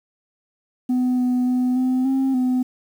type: tone with pitch steps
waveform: sine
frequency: 251.2 / 249.4 / 251.1 / 255.9 / 266.4 / 253.3 Hz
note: B3 / B3 / B3 / C4 / C4 / B3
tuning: +30 / +17 / +29 / -38 / +31 / +44 cents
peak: -14 dBFS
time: 0.89-2.63 s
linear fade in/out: 10 ms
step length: 290 ms
effects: tanh soft clip ceiling -16 dBFS + 8-bit